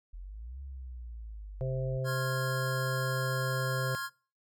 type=exponential two-way sweep; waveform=sine; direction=up then down; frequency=41.24 to 69.3 to 42.21 Hz; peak=-40 dBFS; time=0.13-1.98 s; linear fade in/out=10 ms; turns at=0.61 s
type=harmonic tone; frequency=130.9 Hz; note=C3; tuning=1 cent sharp; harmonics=1 / 3 / 4 / 5; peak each=-31 / -43 / -37 / -45 dBFS; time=1.61-3.95 s; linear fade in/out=0 ms
type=chord; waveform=square; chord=F minor; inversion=second; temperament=equal with one note detuned; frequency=1064.8 / 1396.9 / 1661.2 Hz; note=C6 / F6 / Ab6; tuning=+30 / 0 / 0 cents; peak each=-40 / -39 / -39 dBFS; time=2.04-4.1 s; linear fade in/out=50 ms
effects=noise-tail reverb RT60 0.4 s tail -24 dB re dry